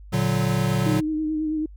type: chord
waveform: square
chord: Bb augmented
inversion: none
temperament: equal with one note detuned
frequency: 116.54 / 144.98 / 185 Hz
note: Bb2 / D3 / F#3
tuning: 0 / -22 / 0 cents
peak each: -25 dBFS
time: 0.12-1.01 s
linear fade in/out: 20 ms
type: tone with vibrato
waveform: sine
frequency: 310 Hz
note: D#4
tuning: 6 cents flat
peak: -22 dBFS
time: 0.86-1.66 s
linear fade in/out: 5 ms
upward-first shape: sine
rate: 9.2 Hz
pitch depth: 30 cents each way
effects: added 50 Hz sine -40 dBFS peak until 1.76 s